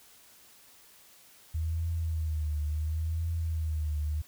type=tone with vibrato; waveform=sine; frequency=79 Hz; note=D#2; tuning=27 cents sharp; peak=-28 dBFS; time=1.54-4.22 s; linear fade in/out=10 ms; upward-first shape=triangle; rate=0.71 Hz; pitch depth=100 cents each way; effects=white hiss -57 dBFS RMS until 4.27 s